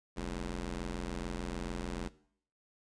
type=ring-modulated tone; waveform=15% pulse; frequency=86.8 Hz; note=F2; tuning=10 cents flat; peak=-27 dBFS; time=0.16-2.09 s; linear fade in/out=20 ms; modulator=119 Hz; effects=noise-tail reverb RT60 0.6 s tail -19 dB re dry + resampled to 22050 Hz